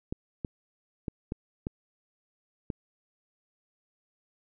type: clicks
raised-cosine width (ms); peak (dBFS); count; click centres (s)
3; -19; 6; 0.125 / 0.448 / 1.082 / 1.321 / 1.669 / 2.702
effects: none